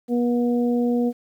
harmonic tone, 241.1 Hz, B3, 41 cents flat, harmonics 1 / 2 / 3, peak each -19 / -24 / -34 dBFS, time 0.08-1.13 s, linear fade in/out 50 ms, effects 9-bit

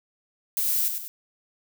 violet noise with echo, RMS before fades -25 dBFS, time 0.57-0.88 s, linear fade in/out 0 ms, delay 100 ms, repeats 2, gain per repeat -6 dB, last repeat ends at 1.08 s, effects none

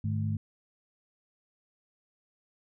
sine tone cluster, 102.9 / 151.6 / 215.6 Hz, G#2 / D#3 / A3, -16 / -45 / -35 cents, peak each -29 / -35 / -35 dBFS, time 0.04-0.37 s, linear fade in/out 5 ms, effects none

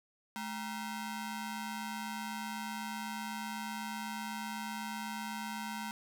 sawtooth ring-modulated tone, 580 Hz, D5, 22 cents flat, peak -31 dBFS, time 0.36-5.91 s, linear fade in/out 0 ms, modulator 364 Hz, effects none

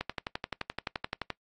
click train, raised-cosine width 0.3 ms, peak -16 dBFS, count 16, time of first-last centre 0.01-1.303 s, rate 11.6 Hz, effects noise-tail reverb RT60 0.1 s tail -22 dB re dry + AAC 32 kbps

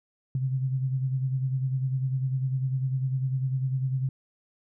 sine beating tone pair, 130.81 / 140.81 Hz, C3 / C#3, 0 / +27 cents, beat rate 10 Hz, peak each -25 / -34 dBFS, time 0.35-4.09 s, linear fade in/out 2 ms, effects none

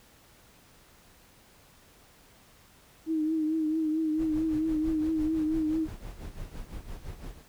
sine tone with vibrato, 314.3 Hz, D#4, 18 cents sharp, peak -25 dBFS, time 3.06-5.88 s, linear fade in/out 50 ms, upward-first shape triangle, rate 4.5 Hz, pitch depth 54 cents each way
brown noise with tremolo, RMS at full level -38 dBFS, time 4.17-7.43 s, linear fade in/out 50 ms, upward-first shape sine, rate 5.9 Hz, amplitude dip 75%
effects pink hiss -58 dBFS RMS until 7.48 s

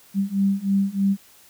sine beating tone pair, 195.1 / 198.3 Hz, G3 / G3, -8 / +20 cents, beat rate 3.2 Hz, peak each -22 / -21 dBFS, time 0.14-1.17 s, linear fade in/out 50 ms, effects white hiss -52 dBFS RMS until 1.49 s

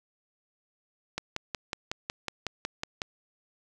click train, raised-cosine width 0.2 ms, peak -14 dBFS, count 11, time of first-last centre 1.18-3.018 s, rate 5.44 Hz, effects none

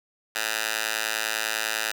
10% pulse tone with high-pass filter, 110 Hz, A2, in tune, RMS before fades -28 dBFS, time 0.35-1.92 s, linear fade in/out 10 ms, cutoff 1500 Hz, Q 0.82, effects none

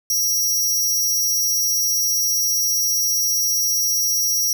sawtooth tone with amplitude modulation, 5700 Hz, F8, 34 cents sharp, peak -11 dBFS, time 0.1-4.53 s, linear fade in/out 2 ms, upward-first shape sine, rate 285 Hz, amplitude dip 80%, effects none

